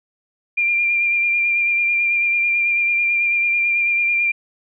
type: tone with vibrato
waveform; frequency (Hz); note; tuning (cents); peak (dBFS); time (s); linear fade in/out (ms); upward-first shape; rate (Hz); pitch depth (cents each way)
sine; 2389; D7; +29; -15; 0.57-4.32; 10; sine; 9.1; 22
effects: none